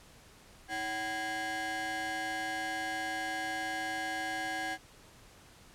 35% pulse ring-modulated tone, 440 Hz, A4, in tune, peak -29 dBFS, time 0.68-4.78 s, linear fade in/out 50 ms, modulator 1200 Hz, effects pink hiss -57 dBFS RMS until 5.74 s + low-pass 11000 Hz 12 dB/octave

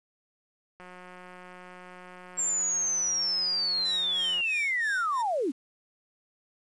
click train, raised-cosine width 0.5 ms, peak -32 dBFS, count 654, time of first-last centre 0.8-4.408 s, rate 181 Hz
sine linear sweep, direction down, 7459 to 233.1 Hz, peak -25 dBFS, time 2.37-5.52 s, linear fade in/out 20 ms
10% pulse tone with tremolo, 1833 Hz, A#6, 30 cents flat, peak -29 dBFS, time 3.84-5.23 s, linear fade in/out 20 ms, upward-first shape sine, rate 3 Hz, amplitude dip 95%
effects resampled to 22050 Hz + 9-bit

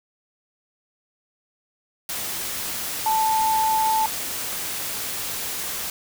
sine tone in noise, 880 Hz, A5, in tune, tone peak -18 dBFS, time 3.06-4.06 s, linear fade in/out 2 ms, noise white, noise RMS -29 dBFS, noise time 2.09-5.9 s, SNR +8 dB, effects none

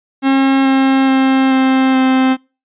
45% pulse tone with pitch steps, 269.7 / 267.5 / 265.4 / 263.2 / 261.1 Hz, C#4 / C4 / C4 / C4 / C4, -47 / +38 / +25 / +10 / -3 cents, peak -9 dBFS, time 0.22-2.37 s, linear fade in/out 50 ms, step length 430 ms, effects noise-tail reverb RT60 0.3 s tail -24 dB re dry + resampled to 8000 Hz

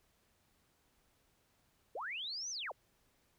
sine linear two-way sweep, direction up then down, 391.5 to 6272 to 391.5 Hz, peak -39 dBFS, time 1.95-2.72 s, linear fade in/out 5 ms, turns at 2.5 s, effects pink hiss -74 dBFS RMS until 3.38 s

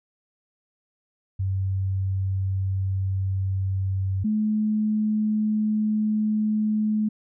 sine tone pair in turn, 95.8 / 214.1 Hz, G2 / A3, -39 / -47 cents, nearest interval octave + major second, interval 1392 cents, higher second, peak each -22 / -20 dBFS, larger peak second, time 1.39-4.24 / 4.24-7.09 s, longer neither, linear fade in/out 10 ms, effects none

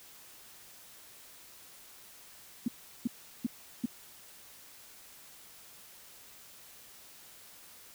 sine tone bursts, 238.1 Hz, A#3, 37 cents sharp, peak -26 dBFS, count 4, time 2.66-3.858 s, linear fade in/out 5 ms, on 22 ms, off 370 ms, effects white hiss -54 dBFS RMS until 7.94 s

